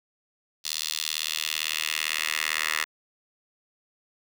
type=tone with high-pass filter sweep; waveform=10% pulse; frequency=77.78 Hz; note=D#2; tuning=in tune; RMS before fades=-29 dBFS; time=0.64-2.85 s; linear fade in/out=20 ms; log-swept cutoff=4200 to 1800 Hz; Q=1.8; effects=none